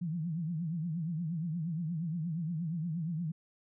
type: tone with vibrato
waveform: sine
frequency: 164.9 Hz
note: E3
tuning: 1 cent sharp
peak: -32 dBFS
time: 0.01-3.32 s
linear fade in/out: 10 ms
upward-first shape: triangle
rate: 8.5 Hz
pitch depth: 170 cents each way
effects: none